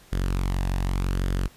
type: tone with flanger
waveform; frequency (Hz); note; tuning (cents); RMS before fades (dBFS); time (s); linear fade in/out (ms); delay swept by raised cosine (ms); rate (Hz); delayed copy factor
sawtooth; 46; F#1; -9; -25; 0.12-1.48; 10; 0.6 to 1.13; 0.86; +0.5
effects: pink hiss -53 dBFS RMS until 1.56 s + resampled to 32000 Hz